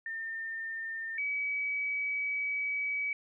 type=tone pair in turn; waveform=sine; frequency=1808 / 2278 Hz; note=A6 / C#7; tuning=+47 / +47 cents; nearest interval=major third; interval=400 cents; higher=second; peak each=-35 / -30 dBFS; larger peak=second; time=0.06-1.18 / 1.18-3.13 s; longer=second; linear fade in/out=2 ms; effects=none